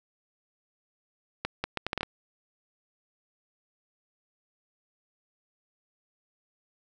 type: accelerating click train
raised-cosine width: 0.3 ms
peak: -13 dBFS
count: 8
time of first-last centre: 1.45-2.031 s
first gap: 190 ms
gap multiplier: 0.7
effects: none